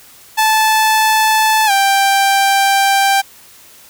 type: tone with pitch glide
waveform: sawtooth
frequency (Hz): 873 to 786.8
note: A5 to G5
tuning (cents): -14 to +6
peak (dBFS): -6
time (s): 0.37-3.22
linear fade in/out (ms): 20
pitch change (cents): -180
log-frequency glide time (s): 1.66-1.71
effects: white hiss -42 dBFS RMS until 3.89 s